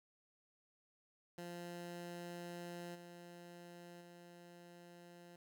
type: tone with level steps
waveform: 15% pulse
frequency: 173.9 Hz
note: F3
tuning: 7 cents flat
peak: -40 / -47 / -50 dBFS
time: 1.38-5.36 s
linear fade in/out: 2 ms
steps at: 2.94 / 4 s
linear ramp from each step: 20 ms
effects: none